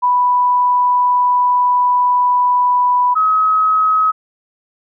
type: tone pair in turn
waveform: sine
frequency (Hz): 987.8 / 1274.7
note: B5 / D#6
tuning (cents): 0 / +41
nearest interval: major third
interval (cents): 441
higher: second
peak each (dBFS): -10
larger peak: neither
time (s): 0.02-3.15 / 3.15-4.12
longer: first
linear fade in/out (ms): 20
effects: none